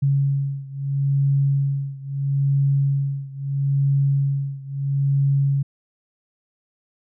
sine beating tone pair, 138.59 / 139.35 Hz, C#3 / C#3, 0 / +9 cents, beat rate 0.76 Hz, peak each -20 / -22 dBFS, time 0.02-5.63 s, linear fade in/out 10 ms, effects none

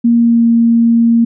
sine tone with pitch glide, 234.7 to 231.9 Hz, A#3 to A#3, +12 to -9 cents, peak -6 dBFS, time 0.04-1.25 s, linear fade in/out 10 ms, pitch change -21 cents, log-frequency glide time 0.14-0.46 s, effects none

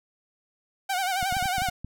sawtooth tone with vibrato, 751 Hz, F#5, 26 cents sharp, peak -21 dBFS, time 0.89-1.7 s, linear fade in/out 10 ms, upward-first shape sine, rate 11 Hz, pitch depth 85 cents each way
clicks, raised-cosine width 5 ms, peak -23 dBFS, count 9, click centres 1.228 / 1.325 / 1.368 / 1.426 / 1.457 / 1.582 / 1.62 / 1.687 / 1.846 s
effects none

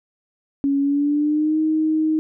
sine tone with pitch glide, 278.9 to 313.1 Hz, C#4 to D#4, +11 to +11 cents, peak -16 dBFS, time 0.64-2.19 s, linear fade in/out 0 ms, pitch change +200 cents, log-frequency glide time 0.8-1.59 s, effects none

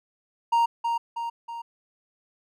triangle tone with echo, 932 Hz, A#5, 1 cent flat, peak -16 dBFS, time 0.52-0.66 s, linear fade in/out 10 ms, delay 320 ms, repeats 3, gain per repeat -5 dB, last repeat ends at 1.62 s, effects none

